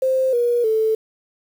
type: tone with pitch steps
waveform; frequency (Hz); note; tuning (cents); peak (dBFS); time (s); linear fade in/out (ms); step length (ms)
sine; 523 / 479.6 / 439.8; C5 / A#4 / A4; -1 / +49 / -1; -15; 0.02-0.95; 5; 310
effects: 7-bit